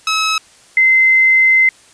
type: tone pair in turn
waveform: 15% pulse / sine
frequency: 1289 / 2066 Hz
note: E6 / C7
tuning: -39 / -22 cents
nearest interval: minor sixth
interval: 817 cents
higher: second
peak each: -7 dBFS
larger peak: neither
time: 0.07-0.38 / 0.77-1.69 s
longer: second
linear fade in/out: 2 ms
effects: white hiss -46 dBFS RMS until 1.93 s + resampled to 22050 Hz